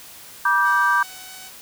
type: chord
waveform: sine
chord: G major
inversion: first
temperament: equal with one note detuned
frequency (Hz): 965.8 / 1174.7 / 1568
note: B5 / D6 / G6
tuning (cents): -39 / 0 / 0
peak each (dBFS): -21 / -20 / -18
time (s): 0.45-1.03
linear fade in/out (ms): 5
type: tone with pitch glide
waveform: 5% pulse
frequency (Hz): 747 to 751.8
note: F#5 to F#5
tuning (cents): +16 to +27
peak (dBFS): -27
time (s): 0.62-1.52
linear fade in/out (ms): 50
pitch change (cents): +11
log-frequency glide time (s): 0.9-1.4
effects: white hiss -42 dBFS RMS until 1.61 s